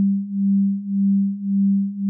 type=beating tone pair; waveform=sine; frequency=196.3 / 198.1 Hz; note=G3 / G3; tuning=+3 / +18 cents; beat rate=1.8 Hz; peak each=-21 / -18 dBFS; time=0-2.09 s; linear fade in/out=0 ms; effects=none